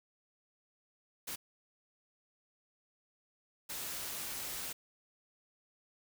white noise bursts at uneven times, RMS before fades -41 dBFS, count 2, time 1.27-1.36 / 3.69-4.73 s, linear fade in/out 10 ms, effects none

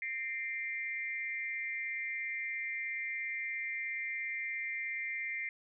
sine tone with amplitude modulation, 2093 Hz, C7, in tune, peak -31 dBFS, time 0.02-5.49 s, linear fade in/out 2 ms, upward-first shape sine, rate 263 Hz, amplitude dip 90%, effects none

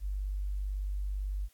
sine tone, 49 Hz, G1, in tune, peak -31 dBFS, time 0-1.49 s, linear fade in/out 50 ms, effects white hiss -67 dBFS RMS until 1.53 s + AAC 64 kbps

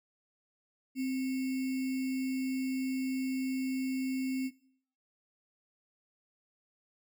sine tone with sample-and-hold, 261.6 Hz, C4, in tune, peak -30 dBFS, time 0.95-4.51 s, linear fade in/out 50 ms, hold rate 2450 Hz, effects noise-tail reverb RT60 0.6 s tail -19 dB re dry

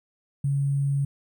sine tone with sample-and-hold, 139.7 Hz, C#3, 14 cents sharp, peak -21 dBFS, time 0.44-1.05 s, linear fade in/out 5 ms, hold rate 8820 Hz, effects none

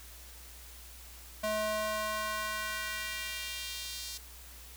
square tone with high-pass filter sweep, 214.2 Hz, A3, 46 cents flat, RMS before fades -36 dBFS, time 1.43-4.18 s, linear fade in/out 10 ms, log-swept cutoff 530 to 4700 Hz, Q 1.5, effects added 60 Hz sine -51 dBFS peak until 4.76 s + white hiss -52 dBFS RMS until 4.76 s

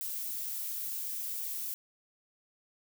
violet noise, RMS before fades -37 dBFS, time 0.01-1.74 s, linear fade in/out 0 ms, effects none

